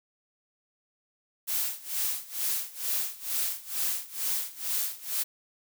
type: noise with tremolo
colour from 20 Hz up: blue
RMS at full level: -28 dBFS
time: 1.47-5.24 s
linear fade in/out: 20 ms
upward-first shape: sine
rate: 2.2 Hz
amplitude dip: 90%
effects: none